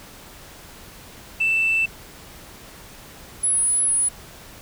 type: tone pair in turn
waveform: sine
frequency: 2658 / 10199 Hz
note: E7 / D#9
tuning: +14 / +42 cents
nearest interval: octave + major seventh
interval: 2328 cents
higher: second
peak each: -16 dBFS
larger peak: neither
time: 1.4-1.86 / 3.43-4.09 s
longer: second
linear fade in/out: 10 ms
effects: tanh soft clip ceiling -13 dBFS + pink hiss -43 dBFS RMS until 4.61 s

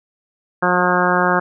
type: harmonic tone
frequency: 179.5 Hz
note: F3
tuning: 48 cents sharp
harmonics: 1 / 2 / 3 / 4 / 5 / 6 / 7 / 8 / 9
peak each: -22 / -22 / -22 / -22 / -22 / -22 / -22 / -22 / -22 dBFS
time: 0.62-1.4 s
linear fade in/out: 10 ms
effects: none

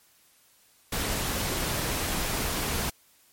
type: noise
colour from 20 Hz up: pink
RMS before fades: -29 dBFS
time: 0.92-2.9 s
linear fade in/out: 5 ms
effects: white hiss -61 dBFS RMS until 3.32 s + MP3 64 kbps

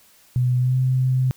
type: tone with pitch glide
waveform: sine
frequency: 125 to 129.11 Hz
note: B2 to C3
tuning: +21 to -23 cents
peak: -16 dBFS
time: 0.36-1.31 s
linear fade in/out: 0 ms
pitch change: +56 cents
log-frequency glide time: 0.59-0.76 s
effects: white hiss -54 dBFS RMS until 1.36 s

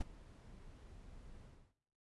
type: noise with ADSR envelope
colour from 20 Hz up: brown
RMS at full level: -36 dBFS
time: 0-1.74 s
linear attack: 10 ms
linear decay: 19 ms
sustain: -20 dB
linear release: 300 ms
effects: noise-tail reverb RT60 0.7 s tail -17 dB re dry + resampled to 24000 Hz

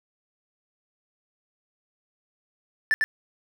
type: tone with echo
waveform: triangle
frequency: 1760 Hz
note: A6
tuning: in tune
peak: -16 dBFS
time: 2.91-2.94 s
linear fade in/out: 0 ms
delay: 100 ms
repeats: 1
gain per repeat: -2 dB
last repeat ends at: 3.04 s
effects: none

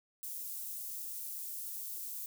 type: high-pass noise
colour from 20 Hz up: white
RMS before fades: -42 dBFS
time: 0.23-2.26 s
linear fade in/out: 0 ms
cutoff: 10000 Hz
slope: 12 dB/octave
effects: none

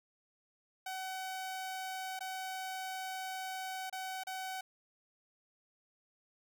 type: tone with dropouts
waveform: sawtooth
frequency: 755 Hz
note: F#5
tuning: 35 cents sharp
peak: -35 dBFS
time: 0.86-4.61 s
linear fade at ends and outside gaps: 5 ms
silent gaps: 2.192-2.206 / 3.898-3.926 / 4.236-4.269 s
effects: none

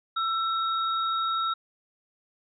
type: tone pair together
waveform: sine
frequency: 1334 / 3759 Hz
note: E6 / A#7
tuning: +20 / +14 cents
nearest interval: octave + tritone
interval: 1794 cents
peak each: -25 / -33 dBFS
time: 0.16-1.54 s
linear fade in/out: 10 ms
effects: none

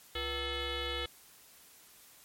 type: tone with frequency modulation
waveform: sine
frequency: 1736 Hz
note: A6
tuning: 24 cents flat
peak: -33 dBFS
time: 0.15-1.06 s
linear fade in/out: 5 ms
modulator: 417 Hz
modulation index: 4.8
effects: white hiss -58 dBFS RMS until 2.24 s + MP3 64 kbps

